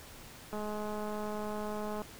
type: click train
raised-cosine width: 1 ms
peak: -26 dBFS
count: 315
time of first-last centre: 0.53-2.018 s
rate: 211 Hz
effects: pink hiss -51 dBFS RMS until 2.19 s